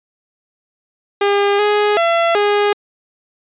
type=tone with pitch steps; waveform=sawtooth; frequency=403.8 / 416.4 / 675 / 411.5 Hz; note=G#4 / G#4 / E5 / G#4; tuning=-49 / +5 / +41 / -16 cents; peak=-8 dBFS; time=1.21-2.73 s; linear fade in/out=5 ms; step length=380 ms; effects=resampled to 8000 Hz